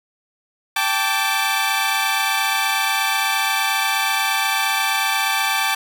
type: chord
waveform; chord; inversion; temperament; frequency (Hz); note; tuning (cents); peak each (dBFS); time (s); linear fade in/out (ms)
15% pulse; G suspended second; none; equal with one note detuned; 784 / 880 / 1161.8; G5 / A5 / D6; 0 / 0 / -19; -16; 0.76-5.75; 5
effects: 8-bit